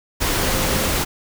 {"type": "tone in noise", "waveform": "sine", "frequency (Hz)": 523.3, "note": "C5", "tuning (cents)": 0, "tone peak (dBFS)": -29, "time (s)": [0.41, 0.89], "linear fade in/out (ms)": 20, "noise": "pink", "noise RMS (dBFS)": -20, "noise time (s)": [0.2, 1.05], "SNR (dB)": -12, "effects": []}